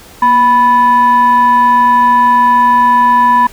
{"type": "tone with frequency modulation", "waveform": "sine", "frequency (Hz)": 987.8, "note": "B5", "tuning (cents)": 0, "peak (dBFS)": -4, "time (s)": [0.22, 3.47], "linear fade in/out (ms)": 5, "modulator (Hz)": 750, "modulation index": 0.41, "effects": ["tanh soft clip ceiling 0 dBFS", "pink hiss -37 dBFS RMS until 3.52 s"]}